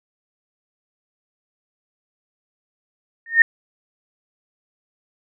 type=tone with exponential growth; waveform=sine; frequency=1835 Hz; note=A#6; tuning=28 cents flat; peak=-3 dBFS; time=3.26-3.42 s; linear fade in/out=2 ms; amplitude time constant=34 ms; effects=none